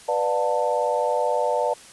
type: chord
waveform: sine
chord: B half-diminished seventh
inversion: none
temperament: just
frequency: 493.9 / 592.7 / 711.2 / 889 Hz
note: B4 / D5 / F5 / A5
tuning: 0 / +16 / +31 / +18 cents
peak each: -25 / -24 / -28 / -25 dBFS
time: 0.08-1.74 s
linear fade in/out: 10 ms
effects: white hiss -46 dBFS RMS until 1.92 s + resampled to 24000 Hz